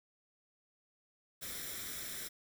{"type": "noise with comb filter", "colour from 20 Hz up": "white", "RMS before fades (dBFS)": -43, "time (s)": [1.41, 2.29], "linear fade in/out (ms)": 20, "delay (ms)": 0.54, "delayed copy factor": 0.6, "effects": []}